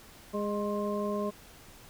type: harmonic tone with a mistuned harmonic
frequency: 205.7 Hz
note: G#3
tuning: 16 cents flat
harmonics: 1 / 2 / 3 / 5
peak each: -33 / -34 / -35 / -38 dBFS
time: 0.33-1.31 s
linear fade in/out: 20 ms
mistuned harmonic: 5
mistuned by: +46 cents
effects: pink hiss -53 dBFS RMS until 1.89 s